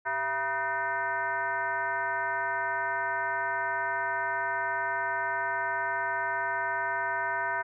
sine tone with frequency modulation, 1244.5 Hz, D#6, in tune, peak -27 dBFS, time 0.05-7.63 s, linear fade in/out 20 ms, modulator 285 Hz, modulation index 2, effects none

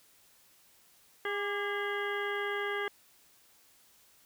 harmonic tone with a mistuned harmonic, 407.8 Hz, G#4, 32 cents flat, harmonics 1 / 2 / 3 / 4 / 5 / 7 / 8, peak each -35 / -42 / -40 / -37 / -39 / -48 / -47 dBFS, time 1.25-2.88 s, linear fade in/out 2 ms, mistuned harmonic 3, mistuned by -50 cents, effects white hiss -63 dBFS RMS until 4.25 s

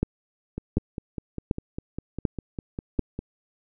two click trains, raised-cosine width 3 ms, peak -18 / -9 dBFS, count 14 / 5, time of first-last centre 0.58-3.19 / 0.03-2.993 s, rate 4.98 / 1.35 Hz, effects none

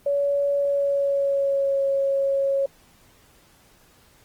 sine tone with pitch glide, 566 to 549.6 Hz, C#5 to C#5, +36 to -15 cents, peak -19 dBFS, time 0.06-2.66 s, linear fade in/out 5 ms, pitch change -51 cents, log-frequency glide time 0.56-1.82 s, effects pink hiss -56 dBFS RMS until 4.24 s + Opus 24 kbps

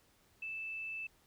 sine tone, 2637 Hz, E7, in tune, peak -39 dBFS, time 0.42-1.07 s, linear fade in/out 5 ms, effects pink hiss -69 dBFS RMS until 1.26 s

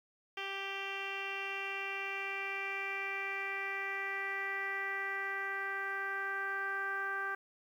10% pulse tone with low-pass filter sweep, 392 Hz, G4, in tune, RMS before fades -38 dBFS, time 0.37-7.35 s, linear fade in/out 5 ms, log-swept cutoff 3100 to 1500 Hz, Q 4.8, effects 11-bit

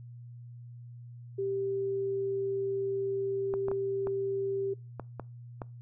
sine tone, 392 Hz, G4, in tune, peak -29 dBFS, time 1.38-4.74 s, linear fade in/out 10 ms
clicks, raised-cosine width 1 ms, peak -23 dBFS, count 7, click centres 3.539 / 3.684 / 3.715 / 4.071 / 4.997 / 5.197 / 5.618 s
effects noise-tail reverb RT60 0.3 s tail -24 dB re dry + added 120 Hz sine -44 dBFS peak until 5.81 s

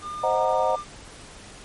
triangle tone with pitch glide, 1207 to 1193.8 Hz, D6 to D6, +47 to +28 cents, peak -29 dBFS, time 0.01-0.85 s, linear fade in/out 50 ms, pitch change -19 cents, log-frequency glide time 0.44-0.71 s
sine chord, C half-diminished seventh, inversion none, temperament equal, 523.3 / 622.3 / 740 / 932.3 Hz, C5 / Eb5 / Gb5 / Bb5, 0 / 0 / 0 / 0 cents, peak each -25 dBFS, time 0.23-0.76 s, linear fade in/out 10 ms
effects pink hiss -44 dBFS RMS until 1.64 s + MP3 48 kbps

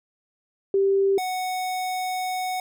sine / square tone pair in turn, 392 / 740 Hz, G4 / F#5, 0 / 0 cents, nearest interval major seventh, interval 1100 cents, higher second, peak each -17 / -26 dBFS, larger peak first, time 0.74-1.18 / 1.18-2.6 s, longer second, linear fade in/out 2 ms, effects none

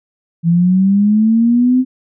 sine linear sweep, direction up, 164.81 to 259.7 Hz, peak -8 dBFS, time 0.43-1.85 s, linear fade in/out 50 ms, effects none

